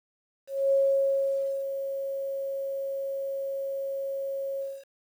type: tone with ADSR envelope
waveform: sine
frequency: 547 Hz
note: C#5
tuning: 23 cents flat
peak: -19 dBFS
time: 0.47-4.85 s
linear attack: 250 ms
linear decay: 910 ms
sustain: -10 dB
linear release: 240 ms
effects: 9-bit